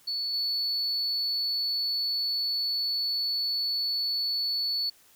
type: tone with level steps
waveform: sine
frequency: 4440 Hz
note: C#8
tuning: 2 cents sharp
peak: -27 / -24 dBFS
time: 0.07-4.9 s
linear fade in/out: 10 ms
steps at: 0.33 s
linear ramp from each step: 10 ms
effects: tanh soft clip ceiling -24 dBFS + white hiss -59 dBFS RMS until 5.15 s